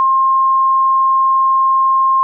sine tone, 1063 Hz, C6, 27 cents sharp, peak -9 dBFS, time 0-2.23 s, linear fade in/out 0 ms, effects none

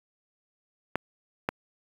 clicks, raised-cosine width 0.5 ms, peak -10 dBFS, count 2, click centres 0.956 / 1.489 s, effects high-pass 100 Hz 12 dB/octave + 7-bit

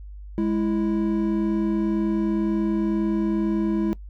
triangle tone pair together, 207.7 / 329.7 Hz, G#3 / E4, 0 / 0 cents, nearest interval minor sixth, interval 800 cents, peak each -21 dBFS, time 0.38-3.93 s, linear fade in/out 0 ms, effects noise-tail reverb RT60 0.1 s tail -21 dB re dry + added 50 Hz sine -36 dBFS peak until 4.09 s

